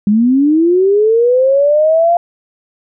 sine linear sweep, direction up, 199.2 to 698.5 Hz, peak -7 dBFS, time 0.07-2.17 s, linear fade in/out 2 ms, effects none

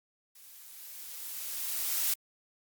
blue noise with level ramp, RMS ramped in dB -54 to -28 dBFS, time 0.35-2.14 s, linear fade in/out 5 ms, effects Opus 48 kbps

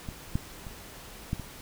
clicks, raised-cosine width 5 ms, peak -23 / -14 / -28 / -16 / -25 dBFS, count 5, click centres 0.088 / 0.355 / 0.668 / 1.331 / 1.397 s, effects pink hiss -46 dBFS RMS until 1.61 s

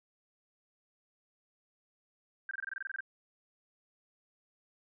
sine tone bursts, 1578 Hz, G6, 11 cents sharp, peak -35 dBFS, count 12, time 2.49-3.006 s, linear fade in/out 2 ms, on 21 ms, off 24 ms, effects none

